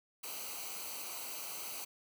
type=noise with comb filter; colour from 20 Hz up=white; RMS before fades=-43 dBFS; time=0.23-1.85 s; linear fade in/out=10 ms; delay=0.57 ms; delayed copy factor=-0.75; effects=none